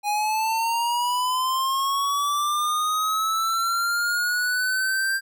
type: linear sweep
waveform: square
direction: up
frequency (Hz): 822 to 1587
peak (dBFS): -22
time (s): 0.03-5.21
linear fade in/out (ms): 50
effects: none